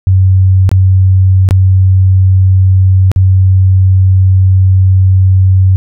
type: tone with dropouts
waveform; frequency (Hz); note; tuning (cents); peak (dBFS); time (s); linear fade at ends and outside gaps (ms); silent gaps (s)
sine; 94.3; F#2; +33; -3; 0.07-5.76; 0; 0.692-0.715 / 1.489-1.509 / 3.116-3.161
effects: none